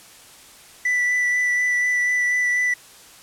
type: tone with vibrato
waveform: triangle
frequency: 1975.5 Hz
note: B6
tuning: in tune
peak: -16 dBFS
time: 0.85-2.74 s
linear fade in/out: 5 ms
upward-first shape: sine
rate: 4.1 Hz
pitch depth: 12 cents each way
effects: white hiss -46 dBFS RMS until 3.22 s + low-pass 11000 Hz 12 dB/octave